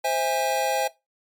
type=chord; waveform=square; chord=C augmented; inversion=none; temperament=just; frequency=523.3 / 654.1 / 817.6 Hz; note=C5 / E5 / G#5; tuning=0 / -14 / -27 cents; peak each=-28 / -28 / -25 dBFS; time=0.04-0.88 s; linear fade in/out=10 ms; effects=noise-tail reverb RT60 0.2 s tail -18 dB re dry + MP3 96 kbps